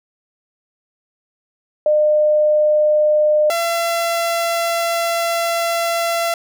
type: tone pair in turn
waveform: sine / sawtooth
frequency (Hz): 605 / 676.9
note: D#5 / E5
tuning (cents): -49 / +46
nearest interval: major second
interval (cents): 195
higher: second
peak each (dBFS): -11 / -13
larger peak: first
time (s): 1.86-3.5 / 3.5-6.34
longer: second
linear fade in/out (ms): 2
effects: none